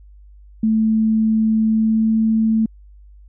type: tone with pitch glide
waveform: sine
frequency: 220 to 221.5 Hz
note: A3 to A3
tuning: 0 to +12 cents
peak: -13 dBFS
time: 0.63-2.66 s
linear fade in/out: 5 ms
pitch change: +12 cents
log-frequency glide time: 1.68-2.14 s
effects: added 50 Hz sine -41 dBFS peak until 3.28 s